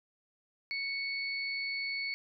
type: tone pair together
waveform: sine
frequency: 2217 / 4431 Hz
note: C#7 / C#8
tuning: 0 / -2 cents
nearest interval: octave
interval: 1198 cents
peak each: -34 / -39 dBFS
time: 0.71-2.14 s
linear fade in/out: 0 ms
effects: none